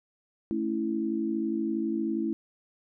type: chord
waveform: sine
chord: A major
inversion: none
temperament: equal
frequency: 220 / 277.2 / 329.6 Hz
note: A3 / C#4 / E4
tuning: 0 / 0 / 0 cents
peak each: -31 / -34 / -29 dBFS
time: 0.51-2.33 s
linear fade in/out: 0 ms
effects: none